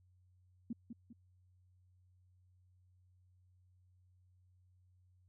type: tone with echo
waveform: sine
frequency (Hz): 231.8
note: A#3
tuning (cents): -10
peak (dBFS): -37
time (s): 0.7-0.73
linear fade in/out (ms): 5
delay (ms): 200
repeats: 2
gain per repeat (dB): -7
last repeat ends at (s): 1.13
effects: added 91 Hz sine -66 dBFS peak until 5.28 s